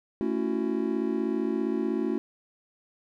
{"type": "chord", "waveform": "triangle", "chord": "F# minor seventh", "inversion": "first", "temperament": "just", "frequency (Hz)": [222, 277.5, 333, 370], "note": ["A3", "C#4", "E4", "F#4"], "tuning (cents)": [16, 2, 18, 0], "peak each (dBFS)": -29, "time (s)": [0.21, 2.18], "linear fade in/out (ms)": 0, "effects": []}